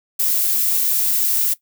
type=noise; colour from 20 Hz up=violet; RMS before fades=-18 dBFS; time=0.19-1.54 s; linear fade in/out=10 ms; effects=noise-tail reverb RT60 0.1 s tail -17 dB re dry